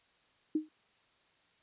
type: tone with exponential decay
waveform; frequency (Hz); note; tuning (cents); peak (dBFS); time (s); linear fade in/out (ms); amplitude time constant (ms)
sine; 310; D#4; -6; -24; 0.55-0.69; 5; 30
effects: white hiss -69 dBFS RMS until 1.62 s + resampled to 8000 Hz